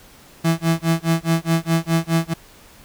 35% pulse tone with tremolo, 164.81 Hz, E3, in tune, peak -12 dBFS, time 0.44-2.34 s, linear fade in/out 10 ms, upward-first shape sine, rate 4.8 Hz, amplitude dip 100%, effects pink hiss -47 dBFS RMS until 2.84 s

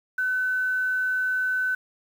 sine tone, 1512 Hz, F#6, 37 cents sharp, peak -22 dBFS, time 0.18-1.75 s, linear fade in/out 5 ms, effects 8-bit

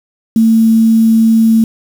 sine tone with quantisation, 224.4 Hz, A3, 34 cents sharp, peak -5 dBFS, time 0.36-1.64 s, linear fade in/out 2 ms, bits 5, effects none

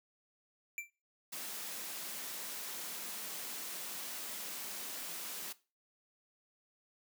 square tone with exponential decay, 2349 Hz, D7, in tune, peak -35 dBFS, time 0.78-0.9 s, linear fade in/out 1 ms, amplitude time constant 24 ms
white high-pass noise, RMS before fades -43 dBFS, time 1.32-5.53 s, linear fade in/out 10 ms, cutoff 160 Hz, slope 48 dB/octave
effects noise-tail reverb RT60 0.3 s tail -18 dB re dry

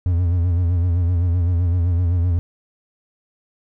triangle tone with vibrato, 87.3 Hz, F2, in tune, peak -13 dBFS, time 0.06-2.39 s, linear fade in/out 0 ms, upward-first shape sine, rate 7.8 Hz, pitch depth 72 cents each way, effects none

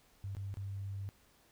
sine tone with dropouts, 98.5 Hz, G2, 9 cents sharp, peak -38 dBFS, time 0.24-1.09 s, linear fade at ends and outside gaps 0 ms, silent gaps 0.35-0.368 / 0.541-0.571 s, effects pink hiss -67 dBFS RMS until 1.51 s

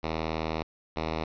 5% pulse tone pair in turn, 79.8 / 79.8 Hz, D#2 / D#2, +44 / +44 cents, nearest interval unison, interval 0 cents, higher neither, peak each -18 dBFS, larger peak neither, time 0.03-0.63 / 0.96-1.24 s, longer first, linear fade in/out 5 ms, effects resampled to 11025 Hz + 9-bit

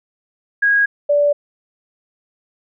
sine tone pair in turn, 1644 / 581.2 Hz, G#6 / D5, -18 / -18 cents, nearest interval octave + tritone, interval 1800 cents, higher first, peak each -11 dBFS, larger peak neither, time 0.62-0.86 / 1.09-1.33 s, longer neither, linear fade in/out 10 ms, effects none

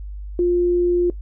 sine tone, 351.7 Hz, F4, 12 cents sharp, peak -14 dBFS, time 0.39-1.1 s, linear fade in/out 2 ms, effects noise-tail reverb RT60 0.1 s tail -18 dB re dry + added 50 Hz sine -29 dBFS peak until 1.21 s

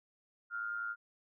sine tone with amplitude modulation, 1403 Hz, F6, 8 cents sharp, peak -33 dBFS, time 0.5-0.96 s, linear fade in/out 50 ms, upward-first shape sine, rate 110 Hz, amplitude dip 60%, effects none

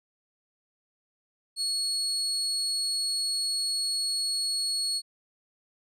35% pulse tone, 4348 Hz, C#8, 34 cents flat, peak -25 dBFS, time 1.56-5.02 s, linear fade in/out 50 ms, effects resampled to 32000 Hz

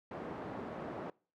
pink band-pass noise, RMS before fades -43 dBFS, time 0.11-1.1 s, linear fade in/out 2 ms, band 200 to 980 Hz, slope 12 dB/octave, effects noise-tail reverb RT60 0.4 s tail -24 dB re dry

